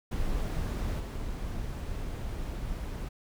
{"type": "noise with level steps", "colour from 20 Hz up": "brown", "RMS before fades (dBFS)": [-31, -35], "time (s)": [0.11, 3.09], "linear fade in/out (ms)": 10, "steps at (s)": 0.99, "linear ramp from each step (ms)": 10, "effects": []}